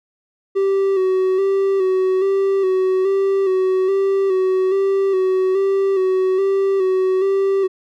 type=tone with vibrato; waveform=triangle; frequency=382.6 Hz; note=G4; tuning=42 cents flat; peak=-12 dBFS; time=0.55-7.68 s; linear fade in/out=20 ms; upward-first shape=square; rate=1.2 Hz; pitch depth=35 cents each way; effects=none